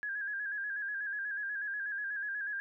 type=tone with vibrato; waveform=sine; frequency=1639 Hz; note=G#6; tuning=23 cents flat; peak=-34 dBFS; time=0.03-2.6 s; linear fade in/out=0 ms; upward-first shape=square; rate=8.2 Hz; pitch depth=48 cents each way; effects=none